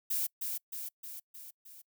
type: noise with echo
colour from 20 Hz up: violet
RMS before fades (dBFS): -32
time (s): 0.1-0.27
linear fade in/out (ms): 10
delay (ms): 310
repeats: 5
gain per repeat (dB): -4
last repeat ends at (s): 1.82
effects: noise-tail reverb RT60 0.1 s tail -26 dB re dry